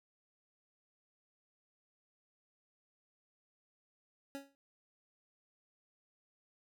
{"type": "tone with exponential decay", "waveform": "25% pulse", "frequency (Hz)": 277.2, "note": "C#4", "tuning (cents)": 0, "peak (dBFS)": -35, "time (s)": [4.35, 4.55], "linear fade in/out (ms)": 0, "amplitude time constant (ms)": 42, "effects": []}